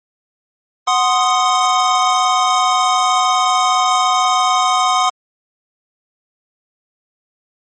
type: chord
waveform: square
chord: C diminished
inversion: second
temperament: equal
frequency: 740 / 1046.5 / 1244.5 Hz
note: Gb5 / C6 / Eb6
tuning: 0 / 0 / 0 cents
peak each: -17 dBFS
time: 0.87-5.1 s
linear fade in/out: 10 ms
effects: MP3 32 kbps